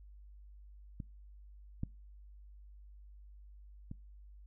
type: clicks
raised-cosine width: 5 ms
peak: -29 / -23 / -30 dBFS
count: 3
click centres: 1.002 / 1.834 / 3.914 s
effects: noise-tail reverb RT60 0.3 s tail -25 dB re dry + added 50 Hz sine -52 dBFS peak until 4.46 s